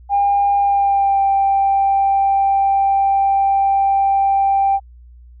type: tone with pitch glide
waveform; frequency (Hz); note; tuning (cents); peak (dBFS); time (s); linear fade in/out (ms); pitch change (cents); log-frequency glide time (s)
sine; 804 to 786.5; G5 to G5; +44 to +6; -11; 0.09-4.8; 50; -38; 0.57-1.24
effects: tanh soft clip ceiling -7 dBFS + added 60 Hz sine -39 dBFS peak until 5.4 s